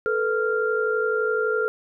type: tone cluster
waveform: sine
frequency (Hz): 437.5 / 489.3 / 1392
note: A4 / B4 / F6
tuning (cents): -10 / -16 / -6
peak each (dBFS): -23 / -27 / -25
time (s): 0.06-1.68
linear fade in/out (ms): 0
effects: none